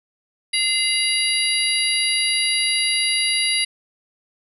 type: tone cluster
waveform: sine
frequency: 2064 / 2849 / 3897 / 4752 / 10470 Hz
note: C7 / F7 / B7 / D8 / E9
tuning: -24 / +34 / -24 / +20 / -13 cents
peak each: -24 dBFS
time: 0.53-3.65 s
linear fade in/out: 10 ms
effects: none